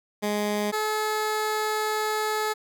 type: tone pair in turn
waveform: 15% pulse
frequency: 208.1 / 429.6 Hz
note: G#3 / A4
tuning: +4 / -41 cents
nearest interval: octave + minor second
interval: 1255 cents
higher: second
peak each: -18 dBFS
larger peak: neither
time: 0.22-0.72 / 0.72-2.54 s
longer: second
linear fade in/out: 20 ms
effects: none